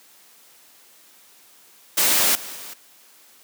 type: noise with level steps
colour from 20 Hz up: white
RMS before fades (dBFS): -18 / -35 / -37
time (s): 1.97-2.74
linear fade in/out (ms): 10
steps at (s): 2.35 / 2.56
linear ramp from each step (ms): 2
effects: white hiss -52 dBFS RMS until 3.43 s + high-pass 200 Hz 12 dB/octave